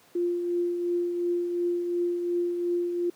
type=tone with tremolo; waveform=sine; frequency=349.2 Hz; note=F4; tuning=in tune; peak=-22 dBFS; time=0.15-3.1 s; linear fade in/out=5 ms; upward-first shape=triangle; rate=2.8 Hz; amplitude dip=45%; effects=pink hiss -58 dBFS RMS until 3.15 s + high-pass 200 Hz 12 dB/octave